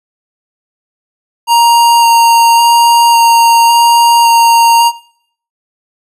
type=tone with vibrato; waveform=square; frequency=932.3 Hz; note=A#5; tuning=in tune; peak=-5 dBFS; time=1.47-4.92 s; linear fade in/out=50 ms; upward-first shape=square; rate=0.9 Hz; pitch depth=8 cents each way; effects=noise-tail reverb RT60 0.6 s tail -19 dB re dry + resampled to 32000 Hz